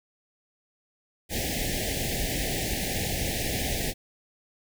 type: band-stop noise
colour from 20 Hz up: pink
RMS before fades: -29 dBFS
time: 1.29-3.94 s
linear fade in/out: 50 ms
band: 810 to 1700 Hz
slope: 96 dB/octave
effects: none